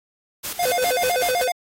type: noise with tremolo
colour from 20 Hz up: white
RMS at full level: -28 dBFS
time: 0.43-1.45 s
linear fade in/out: 20 ms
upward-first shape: square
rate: 5.1 Hz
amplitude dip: 65%
type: tone with vibrato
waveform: square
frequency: 598 Hz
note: D5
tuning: 31 cents sharp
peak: -20 dBFS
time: 0.59-1.52 s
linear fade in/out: 5 ms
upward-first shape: square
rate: 7.9 Hz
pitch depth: 290 cents each way
effects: AAC 48 kbps